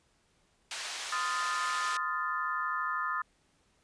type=band-pass noise; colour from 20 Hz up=white; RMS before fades=-39 dBFS; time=0.71-1.97 s; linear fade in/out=2 ms; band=800 to 5600 Hz; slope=12 dB/octave
type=chord; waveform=sine; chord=F dominant seventh; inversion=second; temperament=equal with one note detuned; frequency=1030.9 / 1244.5 / 1396.9 / 1760 Hz; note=C6 / Eb6 / F6 / A6; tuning=-26 / 0 / 0 / 0 cents; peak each=-37 / -33 / -38 / -37 dBFS; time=1.12-3.22 s; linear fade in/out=5 ms
effects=pink hiss -70 dBFS RMS until 3.83 s + resampled to 22050 Hz